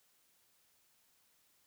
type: silence
effects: white hiss -72 dBFS RMS until 1.66 s